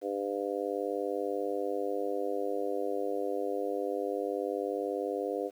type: harmonic tone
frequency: 100.2 Hz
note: G2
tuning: 38 cents sharp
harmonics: 3 / 4 / 5 / 6 / 7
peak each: -38 / -35 / -34 / -40 / -40 dBFS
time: 0.01-5.51 s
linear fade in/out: 50 ms
effects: 10-bit